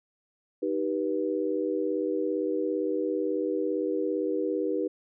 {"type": "chord", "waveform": "sine", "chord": "Eb augmented", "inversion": "none", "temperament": "just", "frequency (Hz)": [311.1, 388.9, 486.1], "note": ["Eb4", "G4", "B4"], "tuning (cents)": [0, -14, -28], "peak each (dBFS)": -30, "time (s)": [0.62, 4.88], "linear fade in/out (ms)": 10, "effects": []}